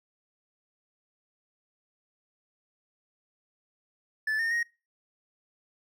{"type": "tone with pitch steps", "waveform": "triangle", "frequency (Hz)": [1744, 1826, 1874], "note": ["A6", "A#6", "A#6"], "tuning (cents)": [-16, -36, 9], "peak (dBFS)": -24, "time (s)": [4.27, 4.63], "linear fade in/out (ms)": 5, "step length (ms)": 120, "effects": ["noise-tail reverb RT60 0.3 s tail -24 dB re dry"]}